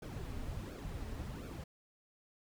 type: noise with flanger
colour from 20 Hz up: brown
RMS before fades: -43 dBFS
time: 0.02-1.64 s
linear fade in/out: 5 ms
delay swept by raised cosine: 1 to 6 ms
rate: 1.4 Hz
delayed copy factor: -0.75
effects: none